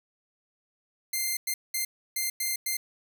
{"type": "tone bursts at uneven times", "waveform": "5% pulse", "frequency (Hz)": 2096, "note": "C7", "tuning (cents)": 2, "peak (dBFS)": -17, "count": 6, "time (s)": [[1.13, 1.37], [1.47, 1.54], [1.74, 1.85], [2.16, 2.3], [2.4, 2.56], [2.66, 2.77]], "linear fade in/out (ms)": 5, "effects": []}